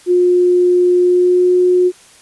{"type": "tone with pitch glide", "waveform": "sine", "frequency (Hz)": [357.5, 361.4], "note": ["F4", "F#4"], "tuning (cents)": [41, -41], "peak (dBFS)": -8, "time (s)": [0.06, 1.92], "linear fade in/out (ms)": 50, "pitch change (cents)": 18, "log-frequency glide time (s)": [1.01, 1.54], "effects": ["white hiss -44 dBFS RMS until 2.21 s", "resampled to 24000 Hz"]}